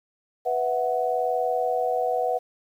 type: chord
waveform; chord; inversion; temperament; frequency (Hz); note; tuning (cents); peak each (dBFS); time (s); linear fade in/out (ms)
sine; B suspended fourth; none; equal; 493.9 / 659.3 / 740; B4 / E5 / F#5; 0 / 0 / 0; -26 / -28 / -25; 0.45-2.39; 20
effects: 9-bit